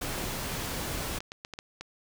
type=noise; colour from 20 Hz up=pink; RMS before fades=-34 dBFS; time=0.01-1.19 s; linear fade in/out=10 ms
type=clicks; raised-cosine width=0.2 ms; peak=-22 dBFS; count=6; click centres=1.205 / 1.319 / 1.449 / 1.537 / 1.589 / 1.81 s
effects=none